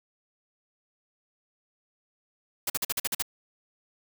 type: noise bursts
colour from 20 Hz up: white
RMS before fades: -28 dBFS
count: 8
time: 2.67-3.224 s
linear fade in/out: 5 ms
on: 29 ms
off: 46 ms
effects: none